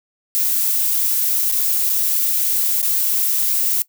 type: noise with dropouts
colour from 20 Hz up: violet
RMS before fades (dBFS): -18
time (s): 0.35-3.82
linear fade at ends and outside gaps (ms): 0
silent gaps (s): 1.515-1.522 / 1.895-1.899 / 2.816-2.828
effects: noise-tail reverb RT60 0.1 s tail -19 dB re dry